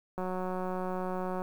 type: click train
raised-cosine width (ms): 1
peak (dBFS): -22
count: 229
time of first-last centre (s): 0.18-1.419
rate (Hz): 184
effects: 9-bit